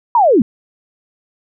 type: linear sweep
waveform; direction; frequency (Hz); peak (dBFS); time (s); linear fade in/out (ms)
sine; down; 987.8 to 192; -7; 0.15-0.42; 2
effects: none